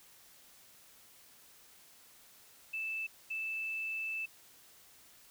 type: tone bursts at uneven times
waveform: sine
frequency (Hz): 2637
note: E7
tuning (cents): 0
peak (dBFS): -35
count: 2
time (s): 2.73-3.07 / 3.3-4.26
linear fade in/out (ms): 10
effects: white hiss -60 dBFS RMS until 5.3 s